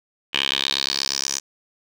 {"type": "tone with band-pass filter sweep", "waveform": "10% pulse", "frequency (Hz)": 68.4, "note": "C#2", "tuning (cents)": -23, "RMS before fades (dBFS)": -24, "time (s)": [0.33, 1.4], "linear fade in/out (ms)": 20, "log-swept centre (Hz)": [2900, 6300], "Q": 4.4, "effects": []}